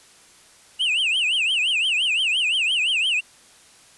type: tone with vibrato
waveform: triangle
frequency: 2794 Hz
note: F7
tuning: in tune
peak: -17 dBFS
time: 0.79-3.21 s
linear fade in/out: 20 ms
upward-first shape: triangle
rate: 5.8 Hz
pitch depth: 260 cents each way
effects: white hiss -51 dBFS RMS until 3.97 s + resampled to 24000 Hz